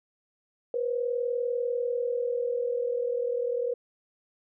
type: tone pair together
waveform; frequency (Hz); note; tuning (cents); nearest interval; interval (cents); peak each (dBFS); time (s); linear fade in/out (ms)
sine; 480.8 / 521; B4 / C5; -46 / -7; minor second; 139; -27 / -32; 0.74-3.74; 2
effects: none